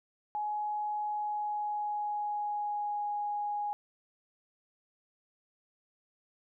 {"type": "tone with pitch glide", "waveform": "sine", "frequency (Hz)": [840, 828], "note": ["G#5", "G#5"], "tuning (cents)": [19, -5], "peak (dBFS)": -31, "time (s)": [0.35, 3.73], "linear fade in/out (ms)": 0, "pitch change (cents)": -24, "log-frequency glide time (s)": [1.03, 3.09], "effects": []}